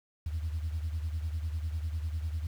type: beating tone pair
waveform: sine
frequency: 78 / 88 Hz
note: D#2 / F2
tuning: +5 / +14 cents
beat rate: 10 Hz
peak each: -31 / -37 dBFS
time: 0.26-2.47 s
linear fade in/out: 5 ms
effects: tanh soft clip ceiling -26 dBFS + 9-bit